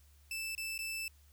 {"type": "tone with dropouts", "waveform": "sawtooth", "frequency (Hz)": 2642, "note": "E7", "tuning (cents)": 3, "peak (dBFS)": -34, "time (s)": [0.31, 1.08], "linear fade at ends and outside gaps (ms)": 2, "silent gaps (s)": [[0.551, 0.578], [0.779, 0.789]], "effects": ["added 72 Hz sine -60 dBFS peak until 1.32 s", "white hiss -69 dBFS RMS until 1.32 s"]}